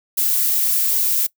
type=noise; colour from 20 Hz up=violet; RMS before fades=-18 dBFS; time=0.17-1.27 s; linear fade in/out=10 ms; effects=noise-tail reverb RT60 0.1 s tail -22 dB re dry